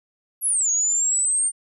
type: exponential two-way sweep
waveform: sine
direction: down then up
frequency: 11640 to 6610 to 8880 Hz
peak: -18 dBFS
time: 0.41-1.52 s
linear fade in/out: 50 ms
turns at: 0.7 s
effects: none